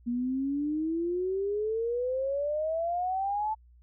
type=exponential sweep; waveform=sine; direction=up; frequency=236 to 880 Hz; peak=-27 dBFS; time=0.06-3.55 s; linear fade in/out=20 ms; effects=added 60 Hz sine -54 dBFS peak until 3.82 s